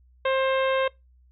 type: harmonic tone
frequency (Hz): 530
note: C5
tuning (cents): +22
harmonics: 1 / 2 / 3 / 4 / 5 / 6 / 7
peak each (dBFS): -22 / -28 / -32 / -34 / -36 / -38 / -39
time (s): 0.25-0.88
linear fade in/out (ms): 5
effects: noise-tail reverb RT60 0.2 s tail -23 dB re dry + added 62 Hz sine -54 dBFS peak until 1.31 s